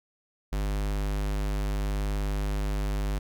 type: tone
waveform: square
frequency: 50.4 Hz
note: G1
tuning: 49 cents sharp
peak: -27 dBFS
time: 0.52-3.19 s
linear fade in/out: 10 ms
effects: none